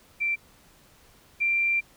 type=tone pair in turn; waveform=sine; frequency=2349 / 2364 Hz; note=D7 / D7; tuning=0 / +11 cents; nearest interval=unison; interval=11 cents; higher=second; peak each=-23 / -21 dBFS; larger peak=second; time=0.2-0.36 / 1.4-1.81 s; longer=second; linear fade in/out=20 ms; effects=pink hiss -57 dBFS RMS until 1.96 s